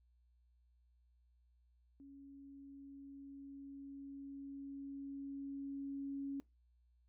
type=tone with level ramp; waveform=sine; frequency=277.2 Hz; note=C#4; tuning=in tune; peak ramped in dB=-54 to -39 dBFS; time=2-6.4 s; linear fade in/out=0 ms; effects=noise-tail reverb RT60 0.2 s tail -21 dB re dry + added 60 Hz sine -69 dBFS peak until 7.08 s

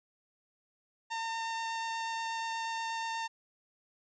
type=tone with vibrato; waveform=sawtooth; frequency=908 Hz; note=A#5; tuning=46 cents flat; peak=-30 dBFS; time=1.1-3.28 s; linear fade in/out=20 ms; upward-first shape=triangle; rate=8.3 Hz; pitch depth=9 cents each way; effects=resampled to 16000 Hz + 12-bit

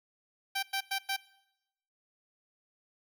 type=tone bursts; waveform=10% pulse; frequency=781 Hz; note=G5; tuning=7 cents flat; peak=-22 dBFS; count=4; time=0.55-1.166 s; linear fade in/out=10 ms; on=79 ms; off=100 ms; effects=noise-tail reverb RT60 0.9 s tail -22 dB re dry

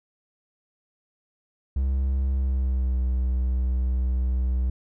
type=tone with pitch glide; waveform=triangle; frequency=66.6 to 63.04 Hz; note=C2 to B1; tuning=+31 to +36 cents; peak=-19 dBFS; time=1.76-4.7 s; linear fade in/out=5 ms; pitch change=-95 cents; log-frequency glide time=2.32-3 s; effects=none

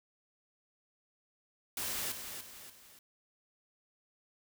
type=noise with echo; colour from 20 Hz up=white; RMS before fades=-37 dBFS; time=1.77-2.12 s; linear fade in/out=2 ms; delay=290 ms; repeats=3; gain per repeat=-7 dB; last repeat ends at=2.99 s; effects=none

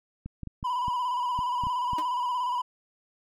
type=clicks; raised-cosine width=5 ms; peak=-24 dBFS; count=9; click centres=0.26 / 0.433 / 0.473 / 0.629 / 0.882 / 1.39 / 1.637 / 1.669 / 1.933 s
type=tone with vibrato; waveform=triangle; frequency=987.8 Hz; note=B5; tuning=in tune; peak=-24 dBFS; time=0.64-2.62 s; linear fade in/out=10 ms; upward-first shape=square; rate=17 Hz; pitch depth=41 cents each way
type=tone with exponential decay; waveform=sawtooth; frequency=311.1 Hz; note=D#4; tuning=in tune; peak=-27 dBFS; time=1.98-2.06 s; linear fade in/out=5 ms; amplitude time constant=17 ms
effects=none

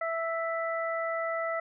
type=harmonic tone; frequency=660 Hz; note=E5; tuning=2 cents sharp; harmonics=1 / 2 / 3; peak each=-31 / -34 / -36 dBFS; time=0.01-1.6 s; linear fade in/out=5 ms; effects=none

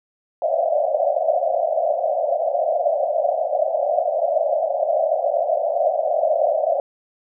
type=band-pass noise; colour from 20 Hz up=white; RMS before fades=-20 dBFS; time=0.42-6.8 s; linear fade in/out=2 ms; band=560 to 710 Hz; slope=96 dB/octave; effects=none

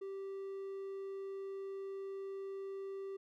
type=tone; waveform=triangle; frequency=390 Hz; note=G4; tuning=9 cents flat; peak=-39 dBFS; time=0.01-3.17 s; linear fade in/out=10 ms; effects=none

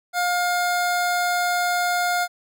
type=tone; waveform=25% pulse; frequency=710 Hz; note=F5; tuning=28 cents sharp; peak=-16 dBFS; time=0.13-2.28 s; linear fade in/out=50 ms; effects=none

